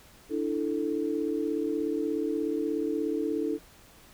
sine chord, D suspended second, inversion none, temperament just, 293.7 / 330.4 / 440.5 Hz, D4 / E4 / A4, 0 / +4 / +2 cents, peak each -31 dBFS, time 0.29-3.59 s, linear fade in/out 50 ms, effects pink hiss -55 dBFS RMS until 4.13 s

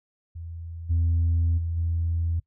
sine tone with level steps, 83.6 Hz, E2, 25 cents sharp, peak -34 / -18 / -25 / -22 dBFS, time 0.35-2.4 s, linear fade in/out 10 ms, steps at 0.89 / 1.57 / 1.76 s, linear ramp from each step 20 ms, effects noise-tail reverb RT60 0.1 s tail -22 dB re dry + tanh soft clip ceiling -17 dBFS

